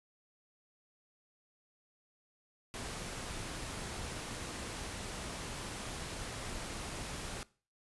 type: noise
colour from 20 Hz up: pink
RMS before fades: -42 dBFS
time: 2.74-7.43 s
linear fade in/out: 0 ms
effects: noise-tail reverb RT60 0.4 s tail -21 dB re dry + resampled to 24000 Hz